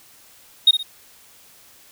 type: tone with echo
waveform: triangle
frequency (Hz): 3729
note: A#7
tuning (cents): 0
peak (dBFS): -5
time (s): 0.67-0.71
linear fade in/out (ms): 5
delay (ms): 60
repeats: 2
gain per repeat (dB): -10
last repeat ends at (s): 0.83
effects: tanh soft clip ceiling -4 dBFS + white hiss -50 dBFS RMS until 1.91 s